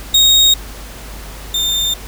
35% pulse tone pair in turn, 3736 / 3611 Hz, A#7 / A7, +3 / +44 cents, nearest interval minor second, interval 59 cents, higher first, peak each -5 / -12 dBFS, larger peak first, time 0.14-0.54 / 1.54-1.94 s, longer neither, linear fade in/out 5 ms, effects added 50 Hz sine -30 dBFS peak until 2.07 s + pink hiss -34 dBFS RMS until 2.07 s

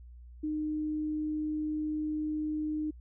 sine tone, 306 Hz, D#4, 29 cents flat, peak -30 dBFS, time 0.43-2.91 s, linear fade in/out 10 ms, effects added 60 Hz sine -47 dBFS peak until 3 s

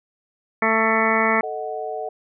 harmonic tone, 222.2 Hz, A3, 17 cents sharp, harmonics 1 / 2 / 3 / 4 / 5 / 6 / 8 / 9 / 10, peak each -25 / -25 / -25 / -25 / -25 / -25 / -25 / -25 / -25 dBFS, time 0.62-1.41 s, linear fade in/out 2 ms
sine chord, D# diminished, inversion second, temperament equal, 440 / 622.3 / 740 Hz, A4 / D#5 / F#5, 0 / 0 / 0 cents, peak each -30 / -31 / -29 dBFS, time 1.43-2.09 s, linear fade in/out 5 ms
effects none

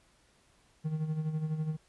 triangle tone with tremolo, 156.1 Hz, D#3, 6 cents sharp, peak -26 dBFS, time 0.84-1.77 s, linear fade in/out 20 ms, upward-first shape sine, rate 12 Hz, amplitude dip 60%, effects pink hiss -66 dBFS RMS until 1.88 s + resampled to 24000 Hz

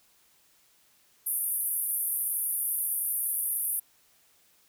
white band-pass noise, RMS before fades -30 dBFS, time 1.26-3.8 s, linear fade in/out 10 ms, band 9500 to 14000 Hz, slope 96 dB/octave, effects white hiss -64 dBFS RMS until 4.68 s

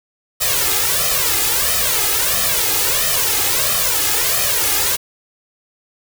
white noise with flanger, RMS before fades -17 dBFS, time 0.4-4.97 s, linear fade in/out 20 ms, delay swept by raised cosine 1.6 to 2.43 ms, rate 1.5 Hz, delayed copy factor +0.9, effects none

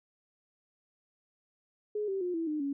sine tone with pitch steps, 420 / 387.4 / 357.3 / 329.5 / 303.9 / 280.3 Hz, G#4 / G4 / F4 / E4 / D#4 / C#4, +19 / -20 / +40 / -1 / -41 / +19 cents, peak -30 dBFS, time 1.95-2.73 s, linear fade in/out 5 ms, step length 130 ms, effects none

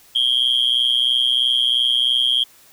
sine tone with amplitude modulation, 3221 Hz, G7, 46 cents sharp, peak -9 dBFS, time 0.15-2.44 s, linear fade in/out 10 ms, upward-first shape sine, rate 123 Hz, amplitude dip 100%, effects tanh soft clip ceiling -9 dBFS + white hiss -50 dBFS RMS until 2.72 s

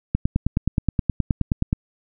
click train, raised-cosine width 5 ms, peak -6 dBFS, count 16, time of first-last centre 0.15-1.729 s, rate 9.5 Hz, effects none

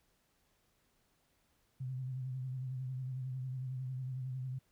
sine tone with vibrato, 129.3 Hz, C3, 20 cents flat, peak -37 dBFS, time 1.8-4.59 s, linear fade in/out 10 ms, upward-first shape sine, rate 11 Hz, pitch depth 46 cents each way, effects pink hiss -75 dBFS RMS until 4.71 s

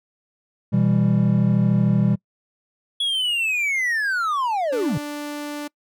triangle chord, E minor, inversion second, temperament just, 123.61 / 164.81 / 197.78 Hz, B2 / E3 / G3, +2 / 0 / +16 cents, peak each -18 / -19 / -17 dBFS, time 0.72-2.16 s, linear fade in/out 20 ms
triangle linear sweep, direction down, 3384 to 118 Hz, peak -18 dBFS, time 3-4.98 s, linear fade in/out 5 ms
sawtooth tone, 293.7 Hz, D4, in tune, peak -24 dBFS, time 4.72-5.68 s, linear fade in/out 10 ms
effects noise-tail reverb RT60 0.1 s tail -25 dB re dry

